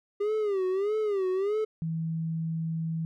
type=tone with vibrato; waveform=triangle; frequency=400.7 Hz; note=G4; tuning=38 cents sharp; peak=-23 dBFS; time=0.2-1.65 s; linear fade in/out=10 ms; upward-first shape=sine; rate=1.6 Hz; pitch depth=140 cents each way
type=tone; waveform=sine; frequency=162.6 Hz; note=E3; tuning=23 cents flat; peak=-28 dBFS; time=1.82-3.05 s; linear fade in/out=0 ms
effects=none